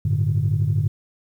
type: chord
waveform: sine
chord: G suspended second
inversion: none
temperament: just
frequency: 98 / 110.25 / 147 Hz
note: G2 / A2 / D3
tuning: 0 / +4 / +2 cents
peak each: -21 dBFS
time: 0.05-0.88 s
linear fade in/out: 5 ms
effects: tanh soft clip ceiling -11 dBFS + 9-bit